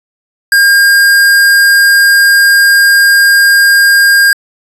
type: tone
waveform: square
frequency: 1612 Hz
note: G6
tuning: 48 cents sharp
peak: -4 dBFS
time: 0.52-4.33 s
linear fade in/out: 2 ms
effects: resampled to 32000 Hz